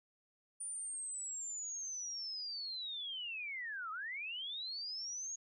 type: linear two-way sweep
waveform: sine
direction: down then up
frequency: 9397 to 1235 to 6700 Hz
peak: -40 dBFS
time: 0.6-5.36 s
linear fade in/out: 10 ms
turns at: 3.91 s
effects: none